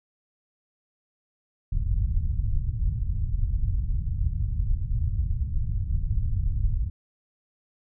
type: low-pass noise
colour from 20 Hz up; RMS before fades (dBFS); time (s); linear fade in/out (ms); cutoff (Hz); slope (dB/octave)
pink; -25; 1.72-6.9; 5; 110; 24
effects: none